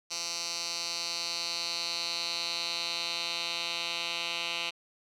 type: tone with band-pass filter sweep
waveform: 10% pulse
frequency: 170 Hz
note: F3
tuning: 46 cents flat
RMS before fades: -34 dBFS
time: 0.1-4.71 s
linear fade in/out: 20 ms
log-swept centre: 5200 to 3300 Hz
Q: 3.6
effects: none